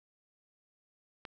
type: click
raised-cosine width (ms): 0.3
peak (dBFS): -26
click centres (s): 1.252
effects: none